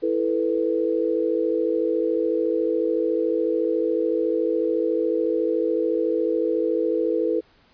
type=chord; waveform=sine; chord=E suspended fourth; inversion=none; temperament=equal; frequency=329.6 / 440 / 493.9 Hz; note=E4 / A4 / B4; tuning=0 / 0 / 0 cents; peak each=-24 dBFS; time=0.02-7.41 s; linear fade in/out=20 ms; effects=pink hiss -58 dBFS RMS until 7.73 s + resampled to 11025 Hz